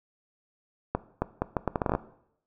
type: accelerating click train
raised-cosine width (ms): 1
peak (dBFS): -11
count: 12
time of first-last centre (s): 0.95-1.951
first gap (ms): 270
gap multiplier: 0.74
effects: noise-tail reverb RT60 0.7 s tail -17 dB re dry